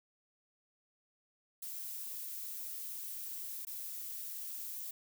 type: noise with dropouts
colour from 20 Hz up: violet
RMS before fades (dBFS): -43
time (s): 1.62-4.91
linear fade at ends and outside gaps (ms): 5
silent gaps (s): 3.651-3.669
effects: none